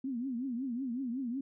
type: tone with vibrato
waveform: sine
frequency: 251.6 Hz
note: B3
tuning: 32 cents sharp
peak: -33 dBFS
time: 0.04-1.41 s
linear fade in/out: 5 ms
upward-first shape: triangle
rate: 5.4 Hz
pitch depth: 190 cents each way
effects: none